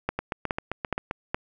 two click trains, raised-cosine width 0.5 ms, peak -13 / -10 dBFS, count 8 / 4, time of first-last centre 0.19-1.111 / 0.09-1.345 s, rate 7.6 / 2.39 Hz, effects none

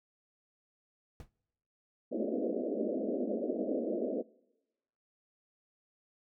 brown noise with exponential decay, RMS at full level -40 dBFS, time 1.2-1.3 s, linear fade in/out 1 ms, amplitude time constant 21 ms
pink band-pass noise, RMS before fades -34 dBFS, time 2.11-4.23 s, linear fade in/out 20 ms, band 210 to 640 Hz, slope 96 dB/octave
effects noise-tail reverb RT60 1.0 s tail -25 dB re dry

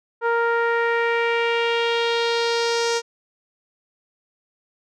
sawtooth tone with low-pass filter sweep, 466.2 Hz, A#4, in tune, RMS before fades -21 dBFS, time 0.21-3.02 s, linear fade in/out 50 ms, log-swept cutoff 1300 to 6100 Hz, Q 2.4, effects none

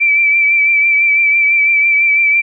sine tone with vibrato, 2327 Hz, D7, 17 cents flat, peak -8 dBFS, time 0-2.42 s, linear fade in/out 20 ms, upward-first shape triangle, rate 6 Hz, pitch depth 37 cents each way, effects none

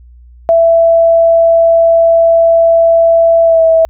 sine tone with pitch glide, 665 to 652.1 Hz, E5 to E5, +15 to -19 cents, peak -4 dBFS, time 0.49-3.85 s, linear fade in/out 0 ms, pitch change -34 cents, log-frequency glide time 3.44-3.62 s, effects added 60 Hz sine -35 dBFS peak until 3.89 s

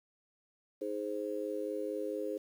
harmonic tone, 104.5 Hz, G#2, 11 cents sharp, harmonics 3 / 4 / 5, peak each -40 / -38 / -38 dBFS, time 0.81-2.38 s, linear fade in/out 10 ms, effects 10-bit

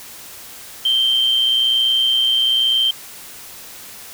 sine tone with amplitude modulation, 3136 Hz, G7, in tune, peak -10 dBFS, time 0.85-2.91 s, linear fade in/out 5 ms, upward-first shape sine, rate 121 Hz, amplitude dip 50%, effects tanh soft clip ceiling -8 dBFS + white hiss -37 dBFS RMS until 4.13 s

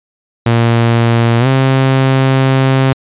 sawtooth tone with pitch glide, 116.54 to 133.1 Hz, A#2 to C3, 0 to +30 cents, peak -4 dBFS, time 0.46-2.93 s, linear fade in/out 5 ms, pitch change +230 cents, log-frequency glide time 1.39-1.47 s, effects resampled to 8000 Hz

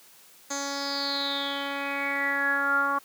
10% pulse tone with low-pass filter sweep, 280 Hz, C#4, 18 cents sharp, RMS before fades -28 dBFS, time 0.5-2.99 s, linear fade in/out 10 ms, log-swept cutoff 6500 to 1200 Hz, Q 9.9, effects white hiss -54 dBFS RMS until 3.04 s + high-pass 150 Hz 12 dB/octave

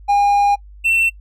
triangle tone pair in turn, 811 / 2695 Hz, G#5 / E7, -41 / +38 cents, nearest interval octave + major sixth, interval 2079 cents, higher second, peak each -9 / -11 dBFS, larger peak first, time 0.08-0.56 / 0.84-1.1 s, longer first, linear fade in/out 20 ms, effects noise-tail reverb RT60 0.1 s tail -24 dB re dry + added 50 Hz sine -37 dBFS peak until 1.2 s

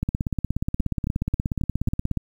two click trains, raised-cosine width 5 ms, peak -12 / -11 dBFS, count 5 / 37, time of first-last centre 0.8-1.884 / 0.03-2.173 s, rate 3.69 / 16.8 Hz, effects 8-bit

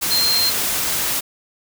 sine tone in noise, 4170 Hz, C8, 7 cents flat, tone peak -16 dBFS, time 0.1-0.51 s, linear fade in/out 20 ms, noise white, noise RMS -21 dBFS, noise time 0.01-1.21 s, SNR +2 dB, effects none

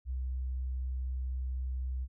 sine tone, 64 Hz, C2, 38 cents flat, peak -32 dBFS, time 0.05-2.08 s, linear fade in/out 50 ms, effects none

